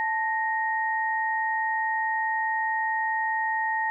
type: tone pair together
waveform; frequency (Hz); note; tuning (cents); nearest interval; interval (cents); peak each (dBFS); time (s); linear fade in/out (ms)
sine; 880 / 1864.7; A5 / A#6; 0 / 0; octave + minor second; 1300; -26 / -27; 0-3.9; 0
effects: none